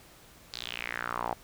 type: tone with band-pass filter sweep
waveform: sawtooth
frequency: 59.6 Hz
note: A#1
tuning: 39 cents sharp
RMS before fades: -36 dBFS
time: 0.53-1.34 s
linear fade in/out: 0 ms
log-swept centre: 4500 to 770 Hz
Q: 4.1
effects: pink hiss -55 dBFS RMS until 1.43 s